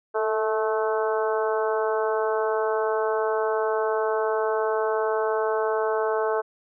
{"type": "harmonic tone with a mistuned harmonic", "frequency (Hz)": 217.2, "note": "A3", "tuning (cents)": -22, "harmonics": [2, 3, 4, 5, 6, 7], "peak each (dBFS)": [-24, -28, -30, -32, -34, -35], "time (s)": [0.14, 6.42], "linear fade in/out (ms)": 20, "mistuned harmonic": 2, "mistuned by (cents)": 23, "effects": []}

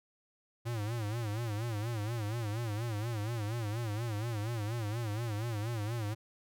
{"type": "tone with vibrato", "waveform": "square", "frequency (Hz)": 110.9, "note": "A2", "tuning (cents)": 14, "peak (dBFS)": -34, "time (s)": [0.65, 6.15], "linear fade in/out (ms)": 20, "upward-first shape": "sine", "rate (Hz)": 4.2, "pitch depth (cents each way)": 140, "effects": []}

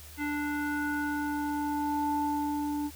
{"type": "tone with low-pass filter sweep", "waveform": "square", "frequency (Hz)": 293.7, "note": "D4", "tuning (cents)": 0, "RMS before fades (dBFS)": -31, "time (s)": [0.17, 2.91], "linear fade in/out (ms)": 50, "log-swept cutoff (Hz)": [2000, 650], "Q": 4.1, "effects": ["added 76 Hz sine -48 dBFS peak until 2.95 s", "white hiss -50 dBFS RMS until 2.95 s"]}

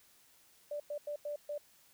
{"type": "tone bursts at uneven times", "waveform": "sine", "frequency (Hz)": 587.3, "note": "D5", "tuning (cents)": 0, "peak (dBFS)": -36, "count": 5, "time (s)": [[0.71, 0.8], [0.9, 0.98], [1.07, 1.16], [1.25, 1.36], [1.49, 1.58]], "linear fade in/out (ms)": 5, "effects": ["white hiss -65 dBFS RMS until 1.93 s"]}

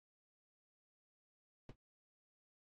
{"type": "noise with exponential decay", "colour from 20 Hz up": "brown", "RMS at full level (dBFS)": -44, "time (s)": [1.69, 1.76], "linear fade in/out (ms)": 1, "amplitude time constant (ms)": 15, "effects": ["low-pass 5000 Hz 12 dB/octave", "AAC 48 kbps"]}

